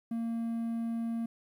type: tone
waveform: triangle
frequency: 230 Hz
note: A#3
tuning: 23 cents flat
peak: -29 dBFS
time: 0.11-1.26 s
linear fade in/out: 5 ms
effects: 11-bit